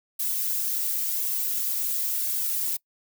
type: noise with flanger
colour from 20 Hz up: violet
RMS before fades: -27 dBFS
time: 0.19-2.77 s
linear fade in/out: 10 ms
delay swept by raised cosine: 1.8 to 3.7 ms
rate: 0.94 Hz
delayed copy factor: +0.7
effects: noise-tail reverb RT60 0.1 s tail -23 dB re dry